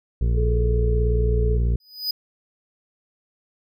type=harmonic tone; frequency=58.27 Hz; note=A#1; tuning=in tune; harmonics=1 / 2 / 3 / 4 / 6 / 7 / 8; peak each=-18 / -25 / -33 / -39 / -43 / -39 / -43 dBFS; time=0.21-1.76 s; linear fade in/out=5 ms
type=tone; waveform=sine; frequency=430 Hz; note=A4; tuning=40 cents flat; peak=-25 dBFS; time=0.34-1.59 s; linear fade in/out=50 ms
type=tone with exponential growth; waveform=square; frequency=4978 Hz; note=D#8; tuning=in tune; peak=-20 dBFS; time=1.8-2.11 s; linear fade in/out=5 ms; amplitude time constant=66 ms
effects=none